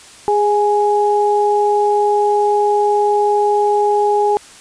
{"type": "tone pair together", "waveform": "sine", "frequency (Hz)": [412.6, 832], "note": ["G#4", "G#5"], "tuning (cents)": [-11, 3], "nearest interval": "octave", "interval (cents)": 1214, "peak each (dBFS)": -14, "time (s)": [0.28, 4.37], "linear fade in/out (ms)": 0, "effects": ["white hiss -40 dBFS RMS until 4.6 s", "resampled to 22050 Hz"]}